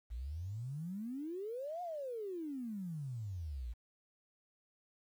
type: exponential two-way sweep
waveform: sine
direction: up then down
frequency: 54.2 to 729 to 54.2 Hz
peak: -39 dBFS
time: 0.1-3.74 s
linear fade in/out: 20 ms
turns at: 1.82 s
effects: 11-bit